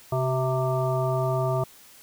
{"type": "harmonic tone with a mistuned harmonic", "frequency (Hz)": 130.81, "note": "C3", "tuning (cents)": 0, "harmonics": [1, 3, 5, 7, 9], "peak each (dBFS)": [-25, -30, -27, -34, -33], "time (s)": [0.12, 1.64], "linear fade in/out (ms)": 5, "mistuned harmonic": 3, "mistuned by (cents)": -45, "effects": ["white hiss -51 dBFS RMS until 2.02 s"]}